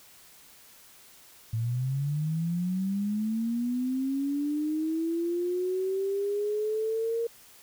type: linear sweep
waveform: sine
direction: up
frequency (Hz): 110 to 466.2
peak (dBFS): -26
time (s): 1.53-7.27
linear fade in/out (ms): 5
effects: white hiss -54 dBFS RMS until 7.62 s